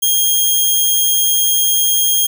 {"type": "tone", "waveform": "5% pulse", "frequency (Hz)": 3238, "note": "G#7", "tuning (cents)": -45, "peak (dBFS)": -3, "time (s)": [0.02, 2.27], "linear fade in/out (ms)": 10, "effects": []}